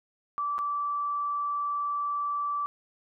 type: tone with dropouts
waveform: sine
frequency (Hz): 1161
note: D6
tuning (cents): -20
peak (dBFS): -27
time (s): 0.38-2.66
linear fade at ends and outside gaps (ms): 0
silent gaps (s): 0.582-0.589
effects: none